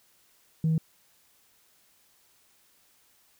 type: tone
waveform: sine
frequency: 160 Hz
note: D#3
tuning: 49 cents sharp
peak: -20 dBFS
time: 0.64-0.78 s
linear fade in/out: 2 ms
effects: tanh soft clip ceiling -19 dBFS + white hiss -64 dBFS RMS until 3.39 s